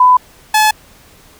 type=tone pair in turn; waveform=sine / sawtooth; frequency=1001 / 858.8 Hz; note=B5 / A5; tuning=+23 / -42 cents; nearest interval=minor third; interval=265 cents; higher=first; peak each=-4 dBFS; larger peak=neither; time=0-0.17 / 0.54-0.71 s; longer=neither; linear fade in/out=5 ms; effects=pink hiss -44 dBFS RMS until 1.39 s